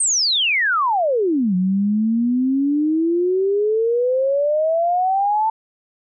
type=exponential two-way sweep; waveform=sine; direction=down then up; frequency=8870 to 180 to 893 Hz; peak=-15 dBFS; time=0-5.5 s; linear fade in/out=5 ms; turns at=1.55 s; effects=none